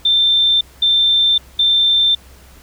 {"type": "tone bursts", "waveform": "sine", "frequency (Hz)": 3570, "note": "A7", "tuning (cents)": 24, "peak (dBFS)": -10, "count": 3, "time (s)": [0.05, 2.15], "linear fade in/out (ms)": 5, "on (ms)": 560, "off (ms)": 210, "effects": ["added 65 Hz sine -43 dBFS peak until 2.62 s", "pink hiss -46 dBFS RMS until 2.62 s"]}